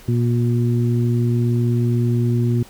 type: harmonic tone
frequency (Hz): 119.4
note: A#2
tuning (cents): +42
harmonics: 1 / 2 / 3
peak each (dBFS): -16 / -22 / -26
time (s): 0.08-2.63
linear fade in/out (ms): 5
effects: pink hiss -45 dBFS RMS until 2.69 s